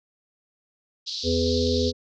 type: band-pass noise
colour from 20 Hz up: pink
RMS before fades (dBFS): -32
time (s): 1.06-1.92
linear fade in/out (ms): 20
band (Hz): 3700 to 5200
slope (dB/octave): 48
type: harmonic tone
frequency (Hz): 83.2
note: E2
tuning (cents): +17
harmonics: 1 / 3 / 5 / 6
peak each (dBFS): -26 / -26 / -26 / -26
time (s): 1.23-1.93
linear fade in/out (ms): 50
effects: none